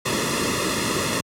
pink noise with comb filter, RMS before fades -23 dBFS, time 0.05-1.21 s, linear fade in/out 10 ms, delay 1.3 ms, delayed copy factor -0.85, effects high-pass 80 Hz 12 dB/octave + low-pass 10000 Hz 12 dB/octave

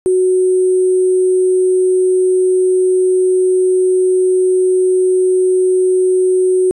sine tone with sample-and-hold, 370 Hz, F#4, in tune, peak -9 dBFS, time 0.06-6.71 s, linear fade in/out 0 ms, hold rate 8820 Hz, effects resampled to 32000 Hz

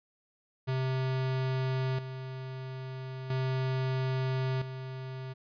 square tone with tremolo, 130.81 Hz, C3, in tune, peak -29 dBFS, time 0.67-5.34 s, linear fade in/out 20 ms, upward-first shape square, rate 0.38 Hz, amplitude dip 65%, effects resampled to 11025 Hz

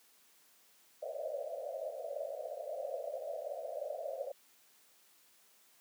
pink band-pass noise, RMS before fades -41 dBFS, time 1.02-4.32 s, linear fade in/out 10 ms, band 510 to 680 Hz, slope 96 dB/octave, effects white hiss -66 dBFS RMS until 5.8 s + high-pass 200 Hz 12 dB/octave

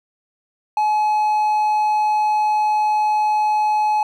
triangle tone, 850 Hz, G#5, 40 cents sharp, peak -13 dBFS, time 0.77-4.03 s, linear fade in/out 2 ms, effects none

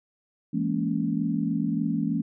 sine chord, A# half-diminished seventh, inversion second, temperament just, 167.82 / 209.8 / 233.1 / 279.7 Hz, E3 / G#3 / A#3 / C#4, +31 / +18 / 0 / +16 cents, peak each -29 dBFS, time 0.53-2.22 s, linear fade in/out 10 ms, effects none

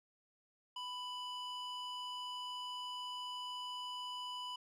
square tone with band-pass filter, 993 Hz, B5, 9 cents sharp, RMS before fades -44 dBFS, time 0.76-4.56 s, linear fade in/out 5 ms, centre 2500 Hz, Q 1.6, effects none

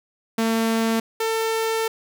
sawtooth tone pair in turn, 225.6 / 447.7 Hz, A3 / A4, +44 / +30 cents, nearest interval octave, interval 1186 cents, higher second, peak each -15 / -17 dBFS, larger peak first, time 0.38-1 / 1.2-1.88 s, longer second, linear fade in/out 5 ms, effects none

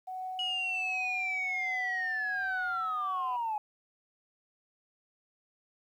sine tone with tremolo, 745 Hz, F#5, 12 cents sharp, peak -34 dBFS, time 0.07-3.37 s, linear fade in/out 10 ms, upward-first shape triangle, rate 1.3 Hz, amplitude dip 55%
sine linear sweep, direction down, 2916 to 830.6 Hz, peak -29 dBFS, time 0.39-3.58 s, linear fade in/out 2 ms
effects tanh soft clip ceiling -26 dBFS + 11-bit

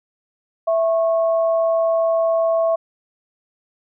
sine tone pair together, 659.3 / 1093.3 Hz, E5 / C#6, 0 / -24 cents, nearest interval major sixth, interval 876 cents, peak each -15 / -27 dBFS, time 0.67-2.76 s, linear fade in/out 10 ms, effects none

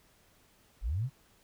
sine linear sweep, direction up, 37.32 to 142.8 Hz, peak -29 dBFS, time 0.81-1.1 s, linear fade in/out 50 ms, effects pink hiss -65 dBFS RMS until 1.43 s

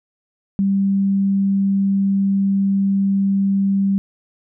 sine tone, 196.3 Hz, G3, 3 cents sharp, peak -14 dBFS, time 0.59-3.98 s, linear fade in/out 0 ms, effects none

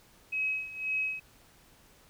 sine tone with tremolo, 2550 Hz, D#7, 42 cents sharp, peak -27 dBFS, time 0.32-1.2 s, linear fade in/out 10 ms, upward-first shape sine, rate 1.9 Hz, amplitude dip 80%, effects pink hiss -60 dBFS RMS until 2.09 s

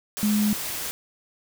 sine tone in noise, 210 Hz, G#3, 19 cents sharp, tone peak -19 dBFS, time 0.23-0.53 s, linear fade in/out 0 ms, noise white, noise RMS -31 dBFS, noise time 0.17-0.91 s, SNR +9 dB, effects none

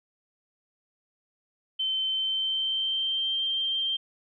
sine tone with pitch glide, 3087 to 3157 Hz, G7 to G7, -27 to +12 cents, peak -25 dBFS, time 1.79-3.97 s, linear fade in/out 10 ms, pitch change +39 cents, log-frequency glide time 2.09-3.42 s, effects none

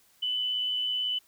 sine tone with amplitude modulation, 2998 Hz, F#7, 22 cents sharp, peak -25 dBFS, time 0.22-1.19 s, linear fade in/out 10 ms, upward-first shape sine, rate 118 Hz, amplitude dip 35%, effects white hiss -63 dBFS RMS until 1.27 s

